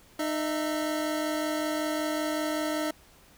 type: tone pair together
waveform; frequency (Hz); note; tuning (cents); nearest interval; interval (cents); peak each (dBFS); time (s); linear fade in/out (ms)
25% pulse; 307 / 659.3; D#4 / E5; -23 / 0; octave + minor second; 1323; -25 / -30; 0.19-2.91; 5
effects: pink hiss -57 dBFS RMS until 3.37 s